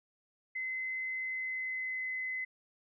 sine tone with pitch glide, 2049 to 2035 Hz, C7 to C7, -37 to -49 cents, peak -34 dBFS, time 0.55-2.45 s, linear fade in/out 10 ms, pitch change -12 cents, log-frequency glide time 1.19-2.1 s, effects none

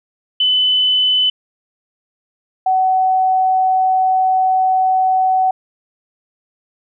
sine tone pair in turn, 3013 / 751.9 Hz, F#7 / F#5, +31 / +28 cents, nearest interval 2 octaves, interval 2403 cents, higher first, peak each -11 dBFS, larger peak neither, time 0.4-1.3 / 2.66-5.51 s, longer second, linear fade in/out 5 ms, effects none

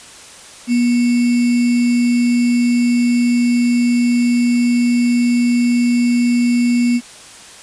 sine tone with sample-and-hold, 241 Hz, B3, 42 cents flat, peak -11 dBFS, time 0.67-7.01 s, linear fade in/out 50 ms, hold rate 2450 Hz, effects white hiss -38 dBFS RMS until 7.62 s + resampled to 22050 Hz

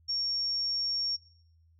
sine tone, 5520 Hz, F8, 21 cents flat, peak -28 dBFS, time 0.08-1.17 s, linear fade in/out 20 ms, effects noise-tail reverb RT60 0.7 s tail -19 dB re dry + added 82 Hz sine -60 dBFS peak until 1.79 s

